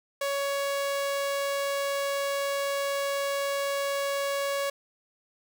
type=tone; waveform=sawtooth; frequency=559 Hz; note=C#5; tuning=14 cents sharp; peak=-23 dBFS; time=0.21-4.7 s; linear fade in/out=5 ms; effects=none